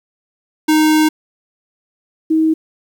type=tone pair in turn; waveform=square / sine; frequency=309.9 / 317.7 Hz; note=D#4 / D#4; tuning=-7 / +36 cents; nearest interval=unison; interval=43 cents; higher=second; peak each=-10 dBFS; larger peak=neither; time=0.68-1.09 / 2.3-2.54 s; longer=first; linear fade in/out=10 ms; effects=8-bit